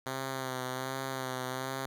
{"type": "tone with vibrato", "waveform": "5% pulse", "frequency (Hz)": 130.81, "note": "C3", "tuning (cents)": 0, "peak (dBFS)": -23, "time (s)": [0.06, 1.86], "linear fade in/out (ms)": 2, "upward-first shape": "sine", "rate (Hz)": 1.3, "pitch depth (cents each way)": 35, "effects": []}